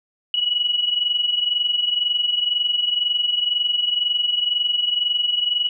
sine tone pair together, 2923 / 2945 Hz, F#7 / F#7, -22 / -9 cents, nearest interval unison, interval 13 cents, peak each -19 / -24 dBFS, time 0.34-5.69 s, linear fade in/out 2 ms, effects none

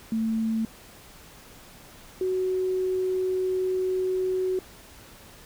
sine tone pair in turn, 223 / 372.1 Hz, A3 / F#4, +23 / +10 cents, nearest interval major sixth, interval 887 cents, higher second, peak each -23 dBFS, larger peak neither, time 0.12-0.65 / 2.21-4.59 s, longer second, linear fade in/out 2 ms, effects pink hiss -49 dBFS RMS until 5.45 s

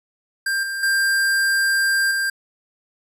square tone with level steps, 1589 Hz, G6, 23 cents sharp, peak -20 / -25 / -17 / -20 dBFS, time 0.46-2.3 s, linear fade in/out 5 ms, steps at 0.63 / 0.83 / 2.11 s, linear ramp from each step 2 ms, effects resampled to 32000 Hz

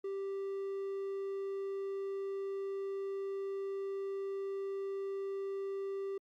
triangle tone, 392 Hz, G4, in tune, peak -34 dBFS, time 0.04-6.18 s, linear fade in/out 5 ms, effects Opus 48 kbps

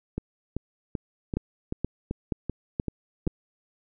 two click trains, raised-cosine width 3 ms, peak -16 / -13 dBFS, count 9 / 5, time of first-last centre 0.18-3.269 / 1.37-3.275 s, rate 2.59 / 2.1 Hz, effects none

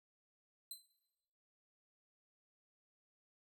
10% pulse tone with exponential decay, 4062 Hz, B7, 48 cents sharp, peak -35 dBFS, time 0.71-0.86 s, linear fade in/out 2 ms, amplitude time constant 32 ms, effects noise-tail reverb RT60 1.0 s tail -17 dB re dry

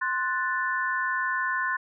sine chord, F# diminished, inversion second, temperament equal, 1046.5 / 1480 / 1760 Hz, C6 / F#6 / A6, 0 / 0 / 0 cents, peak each -29 dBFS, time 0.01-1.77 s, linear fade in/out 10 ms, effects none

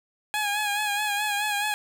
15% pulse tone with vibrato, 830.6 Hz, G#5, in tune, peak -18 dBFS, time 0.34-1.74 s, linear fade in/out 0 ms, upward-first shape sine, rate 4.7 Hz, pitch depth 46 cents each way, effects none

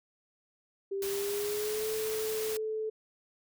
sine tone with pitch glide, 392.9 to 435.9 Hz, G4 to A4, +4 to -16 cents, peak -31 dBFS, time 0.91-2.9 s, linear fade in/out 10 ms, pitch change +180 cents, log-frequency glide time 1.04-1.89 s
white noise, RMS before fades -39 dBFS, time 1.02-2.57 s, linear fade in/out 2 ms
effects none

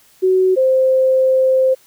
sine tone pair in turn, 373.7 / 522.4 Hz, F#4 / C5, +17 / -3 cents, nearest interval tritone, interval 580 cents, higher second, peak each -10 dBFS, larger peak neither, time 0.22-0.56 / 0.56-1.75 s, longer second, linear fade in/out 20 ms, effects white hiss -51 dBFS RMS until 1.86 s

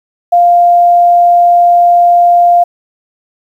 sine tone, 698.5 Hz, F5, in tune, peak -3 dBFS, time 0.32-2.64 s, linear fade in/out 10 ms, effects 7-bit

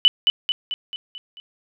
sine tone with echo, 2985 Hz, F#7, 15 cents sharp, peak -8 dBFS, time 0.05-0.08 s, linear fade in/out 0 ms, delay 220 ms, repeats 6, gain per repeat -5 dB, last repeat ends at 1.4 s, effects none

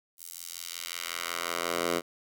10% pulse tone with high-pass filter sweep, 85.5 Hz, F2, 36 cents flat, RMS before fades -34 dBFS, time 0.17-2.02 s, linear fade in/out 50 ms, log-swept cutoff 9900 to 350 Hz, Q 0.78, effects none

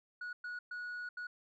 sine tone bursts at uneven times, 1460 Hz, F#6, 24 cents flat, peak -37 dBFS, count 4, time 0.21-0.33 / 0.44-0.59 / 0.71-1.09 / 1.17-1.27 s, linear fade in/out 5 ms, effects tanh soft clip ceiling -39 dBFS

